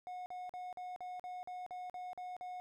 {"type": "tone bursts", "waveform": "triangle", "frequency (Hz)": 727, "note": "F#5", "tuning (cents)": -31, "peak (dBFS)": -40, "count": 11, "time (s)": [0.07, 2.6], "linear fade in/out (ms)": 0, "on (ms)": 190, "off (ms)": 44, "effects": []}